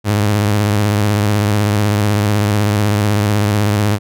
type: tone with vibrato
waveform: sawtooth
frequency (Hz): 103.83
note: G#2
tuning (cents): 0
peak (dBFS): -8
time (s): 0.04-3.99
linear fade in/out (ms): 50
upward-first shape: square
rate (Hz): 16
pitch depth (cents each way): 52
effects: none